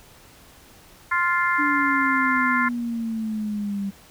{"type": "harmonic tone", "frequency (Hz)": 349.2, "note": "F4", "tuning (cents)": 0, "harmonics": [3, 4, 5, 6], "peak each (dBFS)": [-23, -24, -25, -26], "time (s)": [1.11, 2.69], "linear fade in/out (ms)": 10}
{"type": "exponential sweep", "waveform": "sine", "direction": "down", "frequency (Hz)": [293.7, 196], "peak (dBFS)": -24, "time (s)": [1.58, 3.91], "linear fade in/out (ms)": 20}
{"effects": ["pink hiss -50 dBFS RMS until 4.1 s"]}